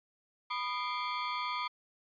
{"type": "ring-modulated tone", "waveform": "sawtooth", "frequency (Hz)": 1108.7, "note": "C#6", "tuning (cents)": 0, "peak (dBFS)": -26, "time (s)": [0.5, 1.68], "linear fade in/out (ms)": 10, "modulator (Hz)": 119, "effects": ["resampled to 11025 Hz"]}